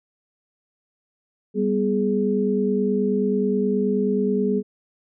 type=tone cluster; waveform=sine; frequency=197 / 246.4 / 418.9 Hz; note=G3 / B3 / G#4; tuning=+9 / -4 / +15 cents; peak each=-22 / -25 / -22 dBFS; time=1.54-4.63 s; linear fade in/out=50 ms; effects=none